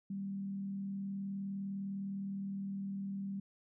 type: tone with frequency modulation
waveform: sine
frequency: 196.4 Hz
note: G3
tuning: 4 cents sharp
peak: -37 dBFS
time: 0.1-3.4 s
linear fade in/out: 5 ms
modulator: 39.6 Hz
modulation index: 0.26
effects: none